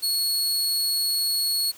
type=tone; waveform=sawtooth; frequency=4354 Hz; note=C#8; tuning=32 cents flat; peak=-19 dBFS; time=0.02-1.72 s; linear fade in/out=20 ms; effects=white hiss -48 dBFS RMS until 1.77 s